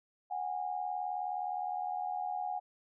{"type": "tone pair together", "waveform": "sine", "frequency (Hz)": [734, 813.5], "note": ["F#5", "G#5"], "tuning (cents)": [-14, -36], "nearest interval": "major second", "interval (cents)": 178, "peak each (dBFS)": [-36, -37], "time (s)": [0.3, 2.6], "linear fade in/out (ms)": 20, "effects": []}